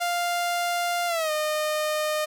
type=tone with pitch glide; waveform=sawtooth; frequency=698.5 to 611.6 Hz; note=F5 to D#5; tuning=0 to -30 cents; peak=-20 dBFS; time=0-2.26 s; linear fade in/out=20 ms; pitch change=-230 cents; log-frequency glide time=1.07-1.31 s; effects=none